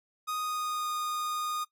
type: tone with pitch glide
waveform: 45% pulse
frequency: 1244.5 to 1228.8 Hz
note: D#6 to D#6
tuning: 0 to -22 cents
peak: -31 dBFS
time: 0.27-1.65 s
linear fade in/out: 20 ms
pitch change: -22 cents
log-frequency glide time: 0.39-0.89 s
effects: noise-tail reverb RT60 0.1 s tail -17 dB re dry